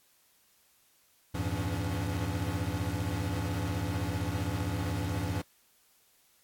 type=tone cluster; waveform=square; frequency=84.1 / 99.7 / 114.6 / 168.8 / 284.4 Hz; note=E2 / G2 / A#2 / E3 / C#4; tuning=+35 / +30 / -29 / +41 / +45 cents; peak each=-37 / -35 / -40 / -39 / -40 dBFS; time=1.34-5.42 s; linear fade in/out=10 ms; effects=white hiss -66 dBFS RMS until 6.43 s + AAC 64 kbps